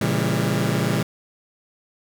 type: chord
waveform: sawtooth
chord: A# diminished seventh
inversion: none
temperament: just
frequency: 116.54 / 139.85 / 167.82 / 201.4 Hz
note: A#2 / C#3 / E3 / G3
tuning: 0 / +16 / +31 / +47 cents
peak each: -21 dBFS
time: 0.01-1.03 s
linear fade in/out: 5 ms
effects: none